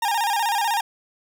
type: tone with vibrato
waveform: 40% pulse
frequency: 865 Hz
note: A5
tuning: 30 cents flat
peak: -19 dBFS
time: 0.02-0.81 s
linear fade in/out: 5 ms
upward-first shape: square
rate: 16 Hz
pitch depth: 110 cents each way
effects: none